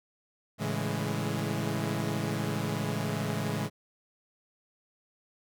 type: chord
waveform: sawtooth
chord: A major seventh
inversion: none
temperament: equal with one note detuned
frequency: 110 / 140.12 / 164.81 / 207.7 Hz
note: A2 / C#3 / E3 / G#3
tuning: 0 / +19 / 0 / 0 cents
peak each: -31 dBFS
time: 0.58-3.7 s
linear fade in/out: 50 ms
effects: none